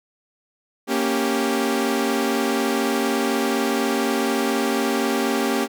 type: chord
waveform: sawtooth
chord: G diminished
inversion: first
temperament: equal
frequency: 233.1 / 277.2 / 392 Hz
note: Bb3 / Db4 / G4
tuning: 0 / 0 / 0 cents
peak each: -20 dBFS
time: 0.87-5.68 s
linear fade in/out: 50 ms
effects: none